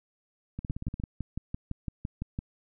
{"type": "two click trains", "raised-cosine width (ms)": 5, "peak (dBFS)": [-20, -23], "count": [11, 8], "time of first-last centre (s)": [[0.7, 2.389], [0.59, 0.999]], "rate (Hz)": [5.92, 17.1], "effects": []}